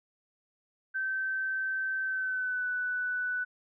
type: tone with pitch glide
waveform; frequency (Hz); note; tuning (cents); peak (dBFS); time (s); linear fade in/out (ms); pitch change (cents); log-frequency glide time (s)
sine; 1546 to 1489.9; G6 to F#6; -24 to +12; -29; 0.94-3.45; 20; -64; 2.03-2.67
effects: none